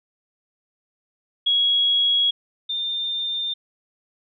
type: tone pair in turn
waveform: sine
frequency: 3322 / 3607 Hz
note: G#7 / A7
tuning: 0 / +42 cents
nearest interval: minor second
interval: 142 cents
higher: second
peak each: -16 / -23 dBFS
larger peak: first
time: 1.46-2.31 / 2.69-3.54 s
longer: neither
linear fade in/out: 10 ms
effects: none